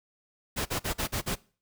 pink noise bursts, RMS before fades -30 dBFS, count 6, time 0.56-1.357 s, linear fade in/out 20 ms, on 97 ms, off 43 ms, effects noise-tail reverb RT60 0.4 s tail -22 dB re dry

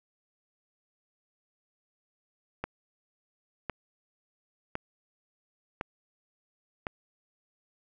click train, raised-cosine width 0.5 ms, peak -17 dBFS, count 5, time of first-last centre 2.64-6.868 s, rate 0.946 Hz, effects none

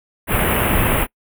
pink band-stop noise, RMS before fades -17 dBFS, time 0.27-1.07 s, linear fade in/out 50 ms, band 3000 to 9700 Hz, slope 48 dB/octave, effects noise-tail reverb RT60 0.1 s tail -24 dB re dry

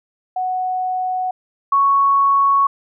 sine tone pair in turn, 740 / 1109.8 Hz, F#5 / C#6, 0 / +2 cents, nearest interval perfect fifth, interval 702 cents, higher second, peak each -18 / -11 dBFS, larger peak second, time 0.36-1.31 / 1.72-2.67 s, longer neither, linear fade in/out 5 ms, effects none

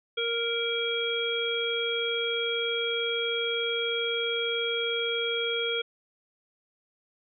harmonic tone with a mistuned harmonic, 465.8 Hz, A#4, 1 cent flat, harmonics 1 / 3 / 5 / 7, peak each -30 / -35 / -34 / -30 dBFS, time 0.17-5.82 s, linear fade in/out 10 ms, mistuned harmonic 7, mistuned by +15 cents, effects none

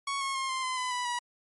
sawtooth tone with pitch steps, 1111 / 1089.4 / 1068.2 / 1047.4 / 1027.1 / 1007.1 / 987.5 / 968.3 Hz, C#6 / C#6 / C6 / C6 / C6 / B5 / B5 / B5, +4 / -30 / +36 / +1 / -32 / +34 / 0 / -34 cents, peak -26 dBFS, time 0.07-1.19 s, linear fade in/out 5 ms, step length 140 ms, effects MP3 48 kbps

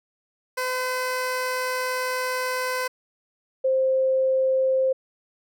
15% pulse / sine tone pair in turn, 509 / 525.4 Hz, C5 / C5, -48 / +7 cents, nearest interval minor second, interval 55 cents, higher second, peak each -18 dBFS, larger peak neither, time 0.57-2.88 / 3.64-4.93 s, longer first, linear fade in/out 10 ms, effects none

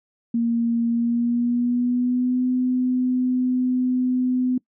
sine tone with pitch glide, 233.1 to 252.7 Hz, A#3 to B3, 0 to +40 cents, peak -18 dBFS, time 0.34-4.58 s, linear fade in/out 5 ms, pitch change +140 cents, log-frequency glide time 0.88-2.45 s, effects noise-tail reverb RT60 0.1 s tail -23 dB re dry

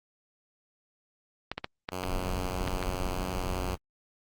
clicks, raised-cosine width 0.3 ms, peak -16 dBFS, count 7, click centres 1.516 / 1.58 / 1.644 / 1.889 / 2.037 / 2.677 / 2.827 s
5% pulse tone, 91.7 Hz, F#2, 15 cents flat, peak -22 dBFS, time 1.91-3.76 s, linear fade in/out 20 ms
brown noise, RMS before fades -34 dBFS, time 2.03-3.78 s, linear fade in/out 50 ms
effects Opus 48 kbps

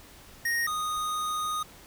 square tone pair in turn, 1864.7 / 1239.2 Hz, A#6 / D#6, 0 / -7 cents, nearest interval perfect fifth, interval 707 cents, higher first, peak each -26 / -29 dBFS, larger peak first, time 0.45-0.67 / 0.67-1.63 s, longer second, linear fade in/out 5 ms, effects pink hiss -51 dBFS RMS until 1.86 s

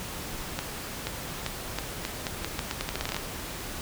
accelerating click train, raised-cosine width 0.2 ms, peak -12 dBFS, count 18, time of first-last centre 0.59-3.165 s, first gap 480 ms, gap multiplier 0.82, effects pink hiss -37 dBFS RMS until 3.81 s

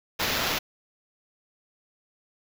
white noise with sample-and-hold, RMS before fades -27 dBFS, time 0.19-0.59 s, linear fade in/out 10 ms, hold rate 8820 Hz, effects none

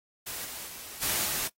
white noise with level steps, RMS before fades -37 / -40 / -43 / -29 / -31 dBFS, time 0.26-1.48 s, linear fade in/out 10 ms, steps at 0.44 / 0.66 / 1.01 / 1.24 s, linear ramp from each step 20 ms, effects noise-tail reverb RT60 0.1 s tail -19 dB re dry + AAC 48 kbps

